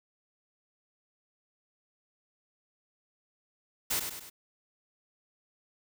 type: noise with echo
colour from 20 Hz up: white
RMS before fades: -30 dBFS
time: 3.9-4 s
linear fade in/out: 10 ms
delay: 100 ms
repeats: 3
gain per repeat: -6 dB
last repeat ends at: 4.3 s
effects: none